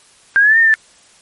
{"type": "exponential two-way sweep", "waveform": "sine", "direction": "up then down", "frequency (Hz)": [1582, 1839, 1750], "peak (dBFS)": -7, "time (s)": [0.36, 0.74], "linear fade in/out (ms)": 0, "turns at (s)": 0.59, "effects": ["white hiss -48 dBFS RMS until 1.21 s", "MP3 48 kbps"]}